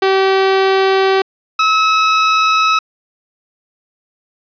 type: tone pair in turn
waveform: sawtooth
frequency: 384.6 / 1291.1 Hz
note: G4 / E6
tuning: -33 / -36 cents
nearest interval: octave + major sixth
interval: 2097 cents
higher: second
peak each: -6 dBFS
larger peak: neither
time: 0.02-1.22 / 1.59-2.79 s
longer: neither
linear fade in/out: 5 ms
effects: resampled to 11025 Hz + 7-bit